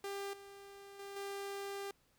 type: tone with level steps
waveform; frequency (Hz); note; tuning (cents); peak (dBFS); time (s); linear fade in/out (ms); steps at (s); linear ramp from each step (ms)
sawtooth; 397.7; G4; +25; -36 / -48 / -42 / -37; 0.04-1.91; 2; 0.33 / 0.99 / 1.16; 5
effects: pink hiss -73 dBFS RMS until 2.18 s